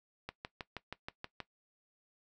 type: click train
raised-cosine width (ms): 0.3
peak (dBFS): -24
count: 8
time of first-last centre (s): 0.29-1.403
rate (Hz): 6.29
effects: noise-tail reverb RT60 0.1 s tail -17 dB re dry